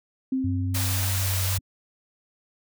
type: tone with exponential decay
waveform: sine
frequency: 262.4 Hz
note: C4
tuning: 5 cents sharp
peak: -21 dBFS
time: 0.32-1.61 s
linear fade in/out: 5 ms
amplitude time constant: 280 ms
type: tone with pitch glide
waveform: sine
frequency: 96 to 94.19 Hz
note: G2 to F#2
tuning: -36 to +31 cents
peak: -24 dBFS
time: 0.44-1.59 s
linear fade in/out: 5 ms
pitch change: -33 cents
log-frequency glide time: 0.76-1.45 s
type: high-pass noise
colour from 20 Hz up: white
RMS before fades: -29 dBFS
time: 0.74-1.58 s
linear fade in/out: 10 ms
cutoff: 460 Hz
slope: 96 dB/octave
effects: none

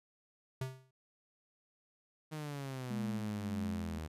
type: tone with exponential decay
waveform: square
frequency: 130.81 Hz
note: C3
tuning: in tune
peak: -34 dBFS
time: 0.61-0.91 s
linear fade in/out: 5 ms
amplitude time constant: 64 ms
type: exponential sweep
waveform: sawtooth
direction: down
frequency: 157.1 to 77.1 Hz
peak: -36 dBFS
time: 2.31-4.08 s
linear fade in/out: 20 ms
type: tone with tremolo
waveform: sine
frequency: 210.2 Hz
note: G#3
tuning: 21 cents sharp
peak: -35 dBFS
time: 2.9-3.99 s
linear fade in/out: 10 ms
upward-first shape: sine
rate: 1.7 Hz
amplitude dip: 50%
effects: resampled to 32000 Hz

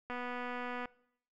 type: click train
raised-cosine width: 0.5 ms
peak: -26 dBFS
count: 187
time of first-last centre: 0.1-0.856 s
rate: 246 Hz
effects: noise-tail reverb RT60 0.7 s tail -22 dB re dry

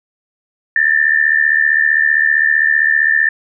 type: tone with amplitude modulation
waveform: sine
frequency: 1783 Hz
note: A6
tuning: 22 cents sharp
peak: -6 dBFS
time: 0.76-3.29 s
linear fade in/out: 2 ms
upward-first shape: sine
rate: 75.4 Hz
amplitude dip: 80%
effects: none

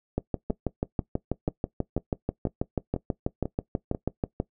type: two click trains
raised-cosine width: 2 ms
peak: -17 / -12 dBFS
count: 8 / 27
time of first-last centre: 0.5-3.948 / 0.18-4.401 s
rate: 2.03 / 6.16 Hz
effects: noise-tail reverb RT60 0.1 s tail -19 dB re dry

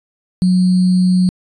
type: tone with sample-and-hold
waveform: sine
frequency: 182.8 Hz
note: F#3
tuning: 21 cents flat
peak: -9 dBFS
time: 0.42-1.29 s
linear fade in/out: 0 ms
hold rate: 4410 Hz
effects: resampled to 22050 Hz

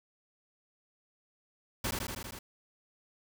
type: noise with echo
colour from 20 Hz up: pink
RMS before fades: -33 dBFS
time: 1.84-1.91 s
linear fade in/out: 5 ms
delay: 80 ms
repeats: 6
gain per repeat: -2 dB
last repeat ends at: 2.39 s
effects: none

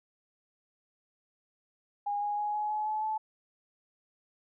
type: tone with pitch steps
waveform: sine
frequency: 818 / 826.1 / 834.2 / 842.5 / 850.8 / 859.2 / 867.6 Hz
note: G#5 / G#5 / G#5 / G#5 / G#5 / A5 / A5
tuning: -26 / -9 / +7 / +25 / +42 / -41 / -25 cents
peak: -29 dBFS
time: 2.06-3.18 s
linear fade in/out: 10 ms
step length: 160 ms
effects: none

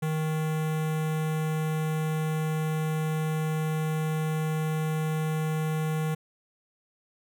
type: tone with notch filter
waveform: square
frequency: 156.5 Hz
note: D#3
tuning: 10 cents sharp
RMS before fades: -28 dBFS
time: 0.02-6.15 s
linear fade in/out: 10 ms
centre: 4700 Hz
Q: 1.3
effects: none

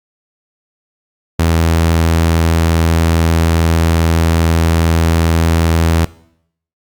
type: tone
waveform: sawtooth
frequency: 82.41 Hz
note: E2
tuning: in tune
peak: -6 dBFS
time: 1.39-6.05 s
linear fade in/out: 5 ms
effects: noise-tail reverb RT60 0.7 s tail -20 dB re dry + Opus 48 kbps

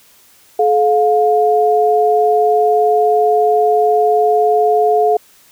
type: tone pair together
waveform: sine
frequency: 428.5 / 709 Hz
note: A4 / F5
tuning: -46 / +26 cents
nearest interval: major sixth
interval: 872 cents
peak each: -12 dBFS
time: 0.59-5.17 s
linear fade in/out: 5 ms
effects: white hiss -48 dBFS RMS until 5.51 s

